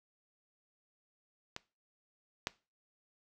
clicks, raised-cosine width 0.2 ms, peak -22 / -15 dBFS, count 2, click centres 1.564 / 2.471 s, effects noise-tail reverb RT60 0.3 s tail -20 dB re dry

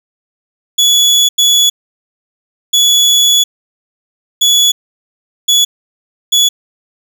30% pulse tone bursts at uneven times, 3407 Hz, G#7, 44 cents sharp, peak -4 dBFS, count 6, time 0.78-1.29 / 1.38-1.7 / 2.73-3.44 / 4.41-4.72 / 5.48-5.65 / 6.32-6.49 s, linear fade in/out 10 ms, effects none

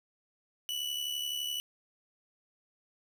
40% pulse tone with amplitude modulation, 2960 Hz, F#7, in tune, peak -30 dBFS, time 0.69-1.6 s, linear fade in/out 0 ms, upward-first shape sine, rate 71.8 Hz, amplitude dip 55%, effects none

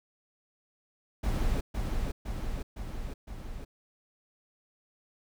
brown noise with echo, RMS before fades -28 dBFS, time 1.23-1.61 s, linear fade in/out 10 ms, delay 510 ms, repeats 4, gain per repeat -3 dB, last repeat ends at 3.65 s, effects none

